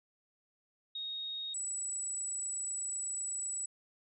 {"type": "tone pair in turn", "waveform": "sine", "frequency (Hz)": [3736, 7882], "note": ["A#7", "B8"], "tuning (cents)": [3, -4], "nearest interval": "octave + minor second", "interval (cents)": 1293, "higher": "second", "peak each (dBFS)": [-37, -35], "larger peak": "second", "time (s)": [[0.95, 1.54], [1.54, 3.66]], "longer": "second", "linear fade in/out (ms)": 5, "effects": []}